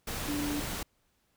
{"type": "tone in noise", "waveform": "sine", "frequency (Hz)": 292.1, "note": "D4", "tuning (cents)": -9, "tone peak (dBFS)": -31, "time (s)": [0.28, 0.6], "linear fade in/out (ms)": 5, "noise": "pink", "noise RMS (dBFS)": -36, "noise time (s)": [0.07, 0.83], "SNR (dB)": 2, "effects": ["pink hiss -73 dBFS RMS until 1.36 s"]}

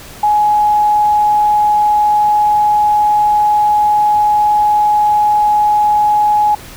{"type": "tone", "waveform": "sine", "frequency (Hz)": 839, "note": "G#5", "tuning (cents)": 17, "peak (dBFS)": -8, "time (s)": [0.23, 6.55], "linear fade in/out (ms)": 5, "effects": ["pink hiss -34 dBFS RMS until 6.76 s"]}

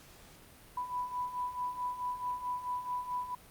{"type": "beating tone pair", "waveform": "sine", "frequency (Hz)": [987.8, 992.4], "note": ["B5", "B5"], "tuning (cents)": [0, 8], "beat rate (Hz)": 4.6, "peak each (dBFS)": [-40, -35], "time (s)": [0.77, 3.35], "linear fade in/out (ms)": 5, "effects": ["pink hiss -56 dBFS RMS until 3.5 s", "Opus 48 kbps"]}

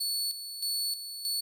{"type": "tone with tremolo", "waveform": "sawtooth", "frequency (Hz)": 4435, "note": "C#8", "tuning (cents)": 0, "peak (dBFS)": -26, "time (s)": [0, 1.41], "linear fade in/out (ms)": 10, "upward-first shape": "square", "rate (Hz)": 1.6, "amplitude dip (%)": 65, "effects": []}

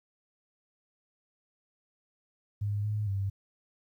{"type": "tone with pitch steps", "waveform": "sine", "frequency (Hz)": [102.8, 105.7, 98.3], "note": ["G#2", "G#2", "G2"], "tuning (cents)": [-17, 31, 5], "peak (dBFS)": -28, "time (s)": [2.61, 3.3], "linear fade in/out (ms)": 10, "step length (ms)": 230, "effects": ["11-bit"]}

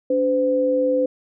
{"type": "tone pair together", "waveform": "sine", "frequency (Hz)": [287.5, 511], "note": ["D4", "C5"], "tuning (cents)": [-37, -41], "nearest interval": "minor seventh", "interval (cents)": 996, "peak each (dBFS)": [-23, -17], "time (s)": [0.1, 1.06], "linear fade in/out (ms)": 5, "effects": []}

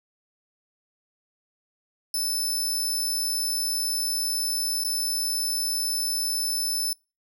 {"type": "tone with dropouts", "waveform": "20% pulse", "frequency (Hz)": 5274, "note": "E8", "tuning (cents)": 0, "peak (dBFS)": -19, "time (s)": [2.14, 6.93], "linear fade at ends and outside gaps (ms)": 2, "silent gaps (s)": [4.838, 4.847], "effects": ["noise-tail reverb RT60 0.3 s tail -26 dB re dry"]}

